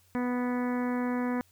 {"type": "harmonic tone", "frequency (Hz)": 246.9, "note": "B3", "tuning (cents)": 0, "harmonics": [1, 2, 3, 4, 5, 6, 7, 8, 9], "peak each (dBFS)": [-28, -36, -41, -39, -45, -46, -44, -47, -50], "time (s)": [0.15, 1.41], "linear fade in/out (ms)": 0, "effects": ["added 91 Hz sine -65 dBFS peak until 1.51 s", "white hiss -65 dBFS RMS until 1.51 s"]}